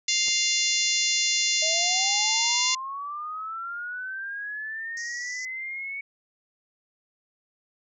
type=harmonic tone; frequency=698.5 Hz; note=F5; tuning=in tune; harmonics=3 / 4 / 5 / 6 / 7 / 8 / 9 / 10; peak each=-30 / -30 / -30 / -30 / -30 / -30 / -30 / -30 dBFS; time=0.08-2.75 s; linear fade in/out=5 ms
type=clicks; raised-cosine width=1 ms; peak=-38 / -30 dBFS; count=2; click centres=0.268 / 0.283 s
type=linear sweep; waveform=sine; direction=up; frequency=622.3 to 2235 Hz; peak=-31 dBFS; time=1.62-6.01 s; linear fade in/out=5 ms
type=band-pass noise; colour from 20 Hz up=white; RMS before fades=-40 dBFS; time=4.97-5.45 s; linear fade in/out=0 ms; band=5000 to 6700 Hz; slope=96 dB/octave
effects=none